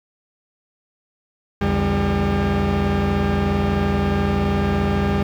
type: tone cluster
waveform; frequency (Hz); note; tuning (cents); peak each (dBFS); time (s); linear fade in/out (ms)
40% pulse; 61.3 / 84.4 / 146.1 / 200.6 / 401.2; B1 / E2 / D3 / G3 / G4; -12 / +41 / -9 / +40 / +40; -27 / -22 / -25 / -20 / -27; 1.61-5.23; 5
effects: low-pass 3000 Hz 12 dB/octave + 8-bit